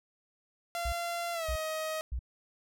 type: tone with pitch glide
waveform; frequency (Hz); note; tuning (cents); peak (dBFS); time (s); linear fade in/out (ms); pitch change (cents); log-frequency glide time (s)
sawtooth; 687 to 630; F5 to D#5; -29 to +21; -29; 0.75-2.01; 0; -150; 1.33-1.48
type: tone bursts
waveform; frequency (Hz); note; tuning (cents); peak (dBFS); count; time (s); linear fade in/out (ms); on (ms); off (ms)
sine; 61; B1; -21; -31; 3; 0.85-2.192; 5; 74; 560
effects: none